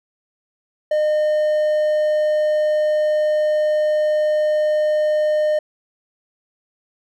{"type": "tone", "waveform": "triangle", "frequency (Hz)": 609, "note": "D#5", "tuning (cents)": -37, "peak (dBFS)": -13, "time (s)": [0.91, 5.59], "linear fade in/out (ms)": 5, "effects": []}